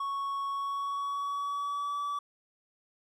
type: tone with pitch glide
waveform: triangle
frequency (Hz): 1108.7 to 1150.5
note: C#6 to D6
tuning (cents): 0 to -36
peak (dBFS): -29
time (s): 0-2.19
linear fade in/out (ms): 5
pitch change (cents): +64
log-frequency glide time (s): 0.49-1.98
effects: none